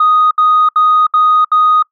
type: tone bursts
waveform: sine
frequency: 1244.5 Hz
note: D#6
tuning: in tune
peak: -5 dBFS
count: 5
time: 0-1.826 s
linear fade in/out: 5 ms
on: 310 ms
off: 69 ms
effects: noise-tail reverb RT60 0.1 s tail -26 dB re dry + tanh soft clip ceiling -3 dBFS